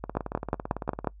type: two click trains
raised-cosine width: 1 ms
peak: -18 / -11 dBFS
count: 19 / 6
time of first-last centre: 0.04-1.046 / 0.17-1.073 s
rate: 17.9 / 5.54 Hz
effects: noise-tail reverb RT60 0.1 s tail -24 dB re dry + added 50 Hz sine -46 dBFS peak until 1.2 s